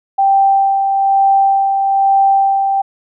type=tone with tremolo; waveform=sine; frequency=784 Hz; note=G5; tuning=in tune; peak=-7 dBFS; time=0.18-2.82 s; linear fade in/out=10 ms; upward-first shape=sine; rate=1.1 Hz; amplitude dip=40%; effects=none